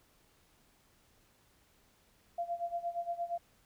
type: tone with tremolo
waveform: sine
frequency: 689 Hz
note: F5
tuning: 24 cents flat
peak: -31 dBFS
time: 2.38-3.38 s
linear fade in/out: 5 ms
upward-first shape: sine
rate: 8.6 Hz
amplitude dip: 85%
effects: pink hiss -68 dBFS RMS until 3.65 s